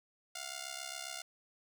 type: ring-modulated tone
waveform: 5% pulse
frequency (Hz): 705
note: F5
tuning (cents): +16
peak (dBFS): -27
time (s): 0.35-1.22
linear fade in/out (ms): 5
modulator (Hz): 33.7
effects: none